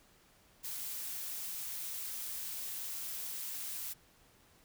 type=noise; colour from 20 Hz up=blue; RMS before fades=-41 dBFS; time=0.63-3.94 s; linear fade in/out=20 ms; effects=pink hiss -65 dBFS RMS until 4.64 s